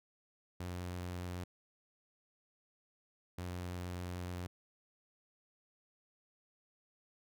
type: tone bursts at uneven times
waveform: sawtooth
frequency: 89.3 Hz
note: F2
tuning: 39 cents sharp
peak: -36 dBFS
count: 2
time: 0.6-1.44 / 3.38-4.47 s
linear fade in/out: 5 ms
effects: none

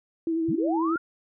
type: tone with vibrato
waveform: sine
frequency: 327.1 Hz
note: E4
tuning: 13 cents flat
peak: -23 dBFS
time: 0.27-0.96 s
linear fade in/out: 2 ms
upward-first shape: sine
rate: 11 Hz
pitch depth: 30 cents each way
type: linear sweep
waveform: sine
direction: up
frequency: 98 to 1438 Hz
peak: -27 dBFS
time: 0.48-0.98 s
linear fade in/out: 10 ms
effects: none

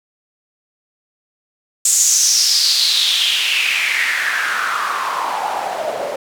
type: noise with band-pass filter sweep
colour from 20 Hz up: white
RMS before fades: -17 dBFS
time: 1.85-6.16 s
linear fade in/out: 5 ms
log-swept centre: 7600 to 550 Hz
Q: 5.2
effects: none

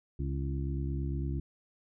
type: harmonic tone with a mistuned harmonic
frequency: 68.8 Hz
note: C#2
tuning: 12 cents flat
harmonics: 1 / 2 / 3 / 4 / 5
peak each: -33 / -35 / -45 / -42 / -43 dBFS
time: 0.19-1.4 s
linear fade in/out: 5 ms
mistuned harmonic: 5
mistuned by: -23 cents
effects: none

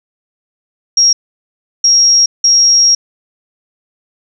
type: tone bursts at uneven times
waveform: sine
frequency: 5600 Hz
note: F8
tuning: 4 cents sharp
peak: -5 dBFS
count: 3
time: 0.97-1.13 / 1.84-2.26 / 2.44-2.95 s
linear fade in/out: 5 ms
effects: none

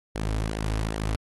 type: tone with flanger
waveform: sawtooth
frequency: 53.6 Hz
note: A1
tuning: 45 cents flat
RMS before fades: -28 dBFS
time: 0.15-1.16 s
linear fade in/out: 5 ms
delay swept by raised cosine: 0.78 to 5.68 ms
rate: 2.5 Hz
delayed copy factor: -0.55
effects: AAC 32 kbps

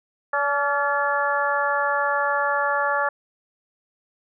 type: harmonic tone with a mistuned harmonic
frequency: 286 Hz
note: D4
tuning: 46 cents flat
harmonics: 2 / 3 / 4 / 5 / 6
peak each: -26 / -26 / -26 / -26 / -26 dBFS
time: 0.33-3.09 s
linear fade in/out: 5 ms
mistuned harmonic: 5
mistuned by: -50 cents
effects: none

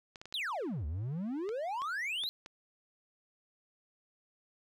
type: clicks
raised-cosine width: 0.2 ms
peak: -29 dBFS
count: 8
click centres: 0.158 / 0.215 / 0.256 / 0.325 / 1.491 / 1.819 / 2.237 / 2.461 s
type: exponential two-way sweep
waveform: triangle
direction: down then up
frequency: 4186 to 69.6 to 4186 Hz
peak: -32 dBFS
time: 0.34-2.29 s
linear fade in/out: 0 ms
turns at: 0.86 s
effects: none

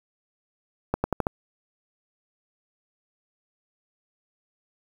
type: accelerating click train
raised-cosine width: 1 ms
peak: -9 dBFS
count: 5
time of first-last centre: 0.94-1.269 s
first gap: 100 ms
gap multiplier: 0.87
effects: 7-bit

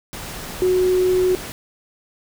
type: tone in noise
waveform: sine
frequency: 367.6 Hz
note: F#4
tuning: 11 cents flat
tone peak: -14 dBFS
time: 0.62-1.35 s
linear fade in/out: 0 ms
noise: pink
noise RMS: -32 dBFS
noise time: 0.13-1.52 s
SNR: +15 dB
effects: none

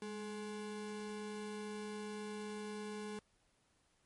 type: ring-modulated tone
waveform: square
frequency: 315.9 Hz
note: D#4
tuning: 26 cents sharp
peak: -40 dBFS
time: 0.02-3.19 s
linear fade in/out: 0 ms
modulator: 110 Hz
effects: pink hiss -75 dBFS RMS until 4.05 s + MP3 48 kbps

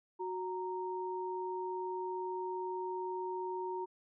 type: tone pair together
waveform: sine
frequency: 368.6 / 928.8 Hz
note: F#4 / A#5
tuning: -7 / -7 cents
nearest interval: octave + major third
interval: 1600 cents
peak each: -38 / -39 dBFS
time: 0.19-3.86 s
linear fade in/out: 20 ms
effects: none

